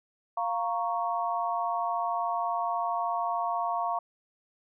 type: chord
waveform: sine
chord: Bb minor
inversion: second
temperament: equal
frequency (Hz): 698.5 / 932.3 / 1108.7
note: F5 / Bb5 / Db6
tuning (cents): 0 / 0 / 0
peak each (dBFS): -30 / -32 / -32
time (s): 0.37-3.99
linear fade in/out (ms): 5
effects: none